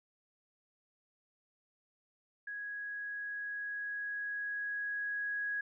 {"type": "tone with level ramp", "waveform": "sine", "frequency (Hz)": 1661.2, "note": "G#6", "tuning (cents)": 0, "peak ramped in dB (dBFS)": [-39, -33], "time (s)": [2.47, 5.61], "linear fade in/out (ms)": 5, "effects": []}